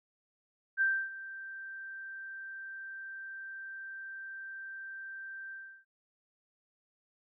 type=tone with ADSR envelope; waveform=sine; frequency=1568 Hz; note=G6; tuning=in tune; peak=-24 dBFS; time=0.77-5.85 s; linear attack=42 ms; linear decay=280 ms; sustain=-17 dB; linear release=330 ms; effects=none